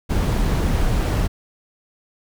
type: noise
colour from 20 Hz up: brown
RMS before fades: -19 dBFS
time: 0.09-1.28 s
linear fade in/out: 20 ms
effects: none